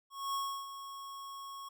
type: tone with ADSR envelope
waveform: square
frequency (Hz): 1100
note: C#6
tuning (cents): -14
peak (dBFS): -33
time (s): 0.1-1.69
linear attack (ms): 240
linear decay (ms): 320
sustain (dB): -11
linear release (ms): 9
effects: none